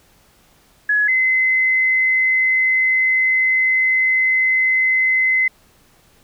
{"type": "tone pair in turn", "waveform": "sine", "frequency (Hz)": [1688, 2048], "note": ["G#6", "C7"], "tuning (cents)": [28, -38], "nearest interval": "minor third", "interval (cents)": 334, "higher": "second", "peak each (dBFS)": [-13, -13], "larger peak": "neither", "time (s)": [[0.89, 1.08], [1.08, 5.48]], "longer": "second", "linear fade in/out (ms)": 5, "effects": ["pink hiss -54 dBFS RMS until 6.23 s"]}